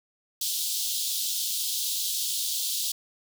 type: high-pass noise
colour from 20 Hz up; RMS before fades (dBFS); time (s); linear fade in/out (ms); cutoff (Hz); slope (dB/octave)
pink; -29; 0.41-2.92; 5; 3300; 48
effects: none